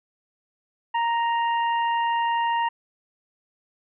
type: harmonic tone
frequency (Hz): 932.3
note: A#5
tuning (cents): 0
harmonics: 1 / 2 / 3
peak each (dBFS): -21 / -31 / -35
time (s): 0.94-2.69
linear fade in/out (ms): 10
effects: none